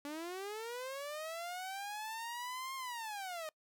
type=linear two-way sweep; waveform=sawtooth; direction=up then down; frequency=283.2 to 1073 to 609 Hz; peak=-37 dBFS; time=0.05-3.49 s; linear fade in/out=0 ms; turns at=2.75 s; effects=noise-tail reverb RT60 0.1 s tail -24 dB re dry

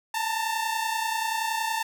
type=tone pair together; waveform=sawtooth; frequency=880 / 910.5 Hz; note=A5 / A#5; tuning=0 / -41 cents; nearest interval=minor second; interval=59 cents; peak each=-25 dBFS; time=0.14-1.83 s; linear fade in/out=5 ms; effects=none

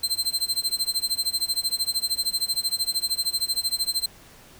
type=tone with tremolo; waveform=sawtooth; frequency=4120 Hz; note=C8; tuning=28 cents flat; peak=-17 dBFS; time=0.03-4.06 s; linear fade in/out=5 ms; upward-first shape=sine; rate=13 Hz; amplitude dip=95%; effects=pink hiss -50 dBFS RMS until 4.59 s

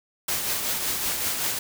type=noise with tremolo; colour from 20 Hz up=white; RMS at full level=-25 dBFS; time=0.28-1.59 s; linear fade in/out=5 ms; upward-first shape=triangle; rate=5.3 Hz; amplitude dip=45%; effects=none

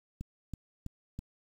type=click train; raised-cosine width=5 ms; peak=-26 dBFS; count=4; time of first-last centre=0.21-1.19 s; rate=3.06 Hz; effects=9-bit

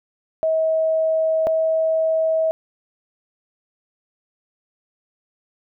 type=tone pair in turn; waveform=sine; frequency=640 / 642.4 Hz; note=D#5 / E5; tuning=+49 / -45 cents; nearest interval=unison; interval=6 cents; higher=second; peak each=-16 dBFS; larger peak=neither; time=0.43-1.47 / 1.47-2.51 s; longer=neither; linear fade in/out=0 ms; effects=none

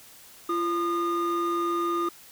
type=tone pair together; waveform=triangle; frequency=342.4 / 1220.2 Hz; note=F4 / D#6; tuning=-34 / -34 cents; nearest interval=octave + minor seventh; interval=2200 cents; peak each=-24 dBFS; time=0.49-2.09 s; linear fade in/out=5 ms; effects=tanh soft clip ceiling -18 dBFS + white hiss -50 dBFS RMS until 2.31 s

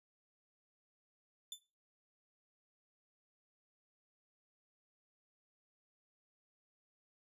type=tone with exponential decay; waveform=sawtooth; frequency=3520 Hz; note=A7; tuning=in tune; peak=-36 dBFS; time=1.52-1.62 s; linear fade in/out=2 ms; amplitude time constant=20 ms; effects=noise-tail reverb RT60 0.3 s tail -18 dB re dry + resampled to 32000 Hz

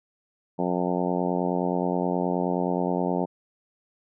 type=harmonic tone; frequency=89.5 Hz; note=F2; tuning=43 cents sharp; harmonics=2 / 3 / 4 / 5 / 6 / 7 / 8 / 9 / 10; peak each=-28 / -30 / -31 / -32 / -33 / -33 / -34 / -35 / -35 dBFS; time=0.58-3.26 s; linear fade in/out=20 ms; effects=none

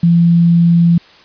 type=tone with quantisation; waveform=sine; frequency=170 Hz; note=F3; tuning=46 cents flat; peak=-6 dBFS; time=0.03-0.98 s; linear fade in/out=5 ms; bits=6; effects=white hiss -43 dBFS RMS until 1.24 s + resampled to 11025 Hz

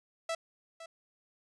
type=tone with echo; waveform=sawtooth; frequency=659.3 Hz; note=E5; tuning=in tune; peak=-28 dBFS; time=0.29-0.35 s; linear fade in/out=5 ms; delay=510 ms; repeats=1; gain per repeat=-13 dB; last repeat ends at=0.86 s; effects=resampled to 22050 Hz

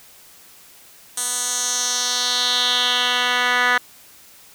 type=tone with band-pass filter sweep; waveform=10% pulse; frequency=246.7 Hz; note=B3; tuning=2 cents flat; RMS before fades=-20 dBFS; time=1.17-3.78 s; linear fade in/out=5 ms; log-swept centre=8700 to 1900 Hz; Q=2.7; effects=white hiss -47 dBFS RMS until 4.54 s

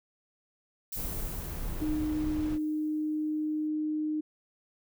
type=noise with exponential decay; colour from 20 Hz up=violet; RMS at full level=-36 dBFS; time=0.92-3.68 s; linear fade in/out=5 ms; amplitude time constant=600 ms
type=noise; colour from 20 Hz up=brown; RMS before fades=-36 dBFS; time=0.95-2.59 s; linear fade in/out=50 ms
type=tone; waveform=sine; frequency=306.6 Hz; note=D#4; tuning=25 cents flat; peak=-28 dBFS; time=1.81-4.21 s; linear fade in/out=10 ms
effects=none

